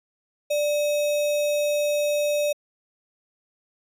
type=tone with sample-and-hold; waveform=sine; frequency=589 Hz; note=D5; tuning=5 cents sharp; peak=-20 dBFS; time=0.5-2.53 s; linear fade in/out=10 ms; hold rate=3150 Hz; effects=resampled to 32000 Hz